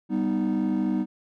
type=chord; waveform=triangle; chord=G augmented; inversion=none; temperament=equal; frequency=196 / 246.9 / 311.1 Hz; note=G3 / B3 / D#4; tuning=0 / 0 / 0 cents; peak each=-24 dBFS; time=0.09-1.06 s; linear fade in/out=50 ms; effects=tanh soft clip ceiling -15 dBFS